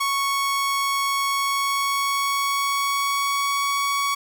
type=tone with pitch glide; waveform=sawtooth; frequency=1108 to 1121.5 Hz; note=C#6 to C#6; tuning=-1 to +20 cents; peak=-17 dBFS; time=0-4.15 s; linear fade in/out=10 ms; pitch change=+21 cents; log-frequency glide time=1.29-3.67 s; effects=none